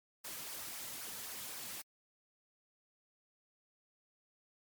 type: noise with flanger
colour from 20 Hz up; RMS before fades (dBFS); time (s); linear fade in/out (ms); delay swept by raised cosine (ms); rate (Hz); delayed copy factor
white; -45; 0.24-1.82; 10; 0.26 to 2.86; 3.8; -0.5
effects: MP3 96 kbps